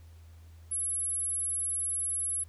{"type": "tone", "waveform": "sine", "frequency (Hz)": 10810, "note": "E9", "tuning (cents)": 42, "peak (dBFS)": -29, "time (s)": [0.71, 2.44], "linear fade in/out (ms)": 10, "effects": ["added 82 Hz sine -49 dBFS peak until 2.48 s", "pink hiss -65 dBFS RMS until 2.48 s"]}